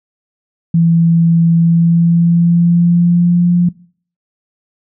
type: tone with pitch glide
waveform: sine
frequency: 167 to 175.2 Hz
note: E3 to F3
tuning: +23 to +6 cents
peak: -7 dBFS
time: 0.74-3.69 s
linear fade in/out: 5 ms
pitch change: +83 cents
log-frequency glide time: 1.56-3.54 s
effects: noise-tail reverb RT60 0.5 s tail -22 dB re dry